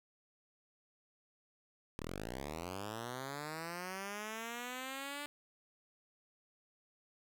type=linear sweep; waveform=5% pulse; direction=up; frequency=35.26 to 293.7 Hz; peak=-30 dBFS; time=1.99-5.26 s; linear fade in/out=0 ms; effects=none